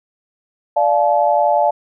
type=chord; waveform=sine; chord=D minor; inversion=none; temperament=equal with one note detuned; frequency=587.3 / 698.5 / 860.9 Hz; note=D5 / F5 / A5; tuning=0 / 0 / -38 cents; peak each=-16 dBFS; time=0.76-1.71 s; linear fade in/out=10 ms; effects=none